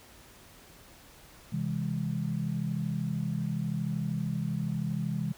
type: chord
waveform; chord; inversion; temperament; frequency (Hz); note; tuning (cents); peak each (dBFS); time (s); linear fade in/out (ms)
sine; C augmented; none; just; 130.81 / 163.52 / 204.4; C3 / E3 / G#3; 0 / -14 / -27; -34 / -32 / -34; 1.52-5.33; 10
effects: pink hiss -54 dBFS RMS until 5.37 s